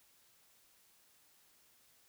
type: silence
effects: white hiss -68 dBFS RMS until 2.08 s